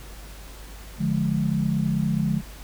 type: chord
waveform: sine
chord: D diminished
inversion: none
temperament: just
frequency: 146.83 / 176.2 / 211.4 Hz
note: D3 / F3 / Ab3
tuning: 0 / +16 / +31 cents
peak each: -25 dBFS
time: 0.98-2.42 s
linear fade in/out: 50 ms
effects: added 50 Hz sine -40 dBFS peak until 2.63 s + pink hiss -45 dBFS RMS until 2.63 s